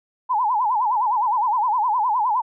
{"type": "tone with vibrato", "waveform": "sine", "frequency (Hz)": 920, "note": "A#5", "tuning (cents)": -23, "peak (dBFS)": -17, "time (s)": [0.29, 2.42], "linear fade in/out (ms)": 20, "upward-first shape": "sine", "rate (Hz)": 9.7, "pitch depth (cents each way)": 190, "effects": []}